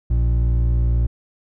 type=tone pair together; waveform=triangle; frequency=58.43 / 117 Hz; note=A#1 / A#2; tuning=+5 / +7 cents; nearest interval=octave; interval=1202 cents; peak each=-12 / -18 dBFS; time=0.1-1.07 s; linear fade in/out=10 ms; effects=tanh soft clip ceiling -11 dBFS